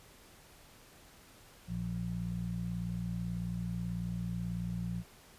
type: harmonic tone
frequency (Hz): 58.27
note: A#1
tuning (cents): 0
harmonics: 1 / 2 / 3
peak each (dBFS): -43 / -39 / -36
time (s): 1.67-5.04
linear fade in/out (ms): 50
effects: pink hiss -58 dBFS RMS until 5.38 s + resampled to 32000 Hz